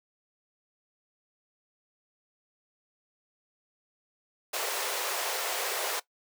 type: high-pass noise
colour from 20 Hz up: pink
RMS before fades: -32 dBFS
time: 4.53-6 s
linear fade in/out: 10 ms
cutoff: 410 Hz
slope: 48 dB/octave
effects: noise-tail reverb RT60 0.1 s tail -18 dB re dry